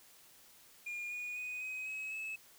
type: tone with pitch steps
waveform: sine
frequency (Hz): 2420 / 2454 / 2488 / 2523 / 2558 / 2594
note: D#7 / D#7 / D#7 / D#7 / D#7 / E7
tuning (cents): -49 / -25 / -1 / +23 / +47 / -28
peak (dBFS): -36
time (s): 0.86-2.36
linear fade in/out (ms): 10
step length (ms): 250
effects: tanh soft clip ceiling -38 dBFS + white hiss -61 dBFS RMS until 2.58 s